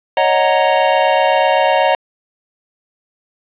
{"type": "chord", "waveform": "square", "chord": "D# minor seventh", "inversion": "third", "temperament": "equal", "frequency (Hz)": [554.4, 622.3, 740, 932.3], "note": ["C#5", "D#5", "F#5", "A#5"], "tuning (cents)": [0, 0, 0, 0], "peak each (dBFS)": -17, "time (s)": [0.17, 1.95], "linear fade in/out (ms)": 2, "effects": ["resampled to 8000 Hz", "7-bit"]}